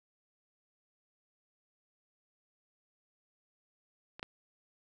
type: clicks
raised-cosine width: 0.3 ms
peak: -29 / -21 dBFS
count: 2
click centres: 4.195 / 4.229 s
effects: none